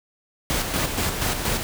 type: noise with tremolo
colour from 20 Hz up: pink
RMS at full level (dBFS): -23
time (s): 0.5-1.63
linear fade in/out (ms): 0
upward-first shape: square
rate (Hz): 4.2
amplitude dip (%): 45
effects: none